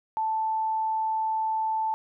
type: tone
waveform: sine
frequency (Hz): 880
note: A5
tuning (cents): 0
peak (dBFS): -24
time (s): 0.17-1.94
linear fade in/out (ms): 0
effects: none